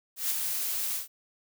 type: noise with ADSR envelope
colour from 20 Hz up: blue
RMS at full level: -27 dBFS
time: 0.16-1.08 s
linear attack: 140 ms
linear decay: 24 ms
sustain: -4 dB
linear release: 130 ms
effects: none